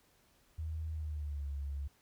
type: tone with pitch glide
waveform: sine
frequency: 79.3 to 70.24 Hz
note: D#2 to C#2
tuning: +33 to +23 cents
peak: -36 dBFS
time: 0.58-1.88 s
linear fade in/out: 10 ms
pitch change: -210 cents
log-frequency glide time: 0.91-1.47 s
effects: pink hiss -69 dBFS RMS until 2.01 s